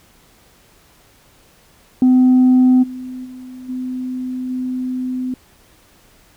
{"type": "tone with level steps", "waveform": "sine", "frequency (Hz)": 254.6, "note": "C4", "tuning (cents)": -47, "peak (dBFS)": [-6, -26, -31, -21, -19], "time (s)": [2.02, 5.34], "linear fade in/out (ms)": 2, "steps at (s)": [2.82, 3.24, 3.68, 4.49], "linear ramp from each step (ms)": 20, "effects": ["tanh soft clip ceiling -6 dBFS", "pink hiss -51 dBFS RMS until 6.36 s"]}